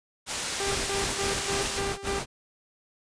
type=low-pass noise; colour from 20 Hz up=white; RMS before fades=-32 dBFS; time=0.26-1.82 s; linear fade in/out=50 ms; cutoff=8500 Hz; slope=12 dB/octave
type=tone with tremolo; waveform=sawtooth; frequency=396 Hz; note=G4; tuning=18 cents sharp; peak=-25 dBFS; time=0.6-2.19 s; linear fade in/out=0 ms; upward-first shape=square; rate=3.4 Hz; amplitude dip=70%
type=noise bursts; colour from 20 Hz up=pink; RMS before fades=-32 dBFS; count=6; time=0.64-2.26 s; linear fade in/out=50 ms; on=240 ms; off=36 ms
effects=resampled to 22050 Hz